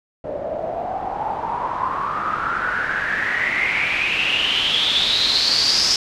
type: noise with low-pass filter sweep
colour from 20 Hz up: white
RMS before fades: -21 dBFS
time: 0.24-5.96 s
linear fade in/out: 2 ms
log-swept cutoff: 560 to 5300 Hz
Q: 8.7
effects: none